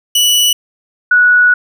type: tone pair in turn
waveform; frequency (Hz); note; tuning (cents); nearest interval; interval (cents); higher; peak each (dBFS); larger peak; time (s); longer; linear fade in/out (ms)
sawtooth / sine; 2952 / 1468.3; F#7 / F#6; -5 / -14; octave; 1209; first; -5; neither; 0.15-0.53 / 1.11-1.54; second; 5
effects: none